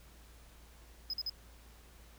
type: tone bursts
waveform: triangle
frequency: 5060 Hz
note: D#8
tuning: 28 cents sharp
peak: -33 dBFS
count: 3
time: 1.1-1.297 s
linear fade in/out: 2 ms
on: 35 ms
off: 46 ms
effects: added 57 Hz sine -56 dBFS peak until 2.18 s + pink hiss -61 dBFS RMS until 2.18 s